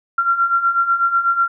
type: beating tone pair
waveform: sine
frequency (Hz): 1368 / 1376.1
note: F6 / F6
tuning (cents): -36 / -26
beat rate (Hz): 8.1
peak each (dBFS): -20 / -15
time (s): 0.18-1.48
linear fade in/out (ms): 5
effects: none